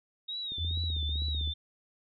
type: tone with vibrato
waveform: sine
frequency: 3720 Hz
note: A#7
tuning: 4 cents flat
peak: -34 dBFS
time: 0.28-1.54 s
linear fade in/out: 10 ms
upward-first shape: sine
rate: 2.3 Hz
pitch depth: 97 cents each way
type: click train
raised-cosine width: 3 ms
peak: -35 dBFS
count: 16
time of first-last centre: 0.52-1.475 s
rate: 15.7 Hz
type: tone with pitch glide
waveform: sine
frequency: 83.8 to 75.52 Hz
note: E2 to D2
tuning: +29 to +49 cents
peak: -30 dBFS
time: 0.57-1.54 s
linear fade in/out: 50 ms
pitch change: -180 cents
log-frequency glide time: 0.82-1.07 s
effects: none